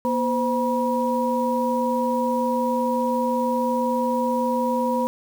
sine tone cluster, 239.5 / 514 / 962 Hz, A#3 / C5 / B5, +47 / -31 / -46 cents, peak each -24 dBFS, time 0.05-5.07 s, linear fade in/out 0 ms, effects 7-bit

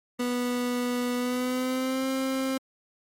30% pulse tone with pitch glide, 245.6 to 264.8 Hz, B3 to C4, -9 to +21 cents, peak -23 dBFS, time 0.19-2.58 s, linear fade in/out 10 ms, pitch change +130 cents, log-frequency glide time 1.16-2.07 s, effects MP3 64 kbps

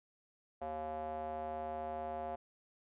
square tone with band-pass filter, 77.78 Hz, D#2, in tune, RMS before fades -41 dBFS, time 0.61-2.36 s, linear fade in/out 10 ms, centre 680 Hz, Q 4.6, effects resampled to 8000 Hz

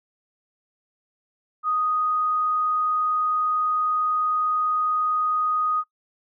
sine tone, 1244.5 Hz, D#6, in tune, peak -20 dBFS, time 1.63-5.84 s, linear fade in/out 50 ms, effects noise-tail reverb RT60 0.1 s tail -20 dB re dry

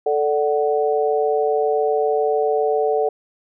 sine chord, D major, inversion second, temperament equal with one note detuned, 440 / 587.3 / 746 Hz, A4 / D5 / F#5, 0 / 0 / +14 cents, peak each -18 / -23 / -22 dBFS, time 0.06-3.09 s, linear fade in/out 5 ms, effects none

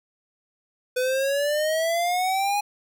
square exponential sweep, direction up, 498.7 to 830.6 Hz, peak -22 dBFS, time 0.96-2.61 s, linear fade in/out 10 ms, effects none

